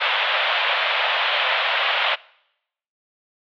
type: band-pass noise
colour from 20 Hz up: white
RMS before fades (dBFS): -21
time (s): 0-2.16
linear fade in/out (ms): 20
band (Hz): 540 to 3500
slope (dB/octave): 48
effects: noise-tail reverb RT60 0.8 s tail -23 dB re dry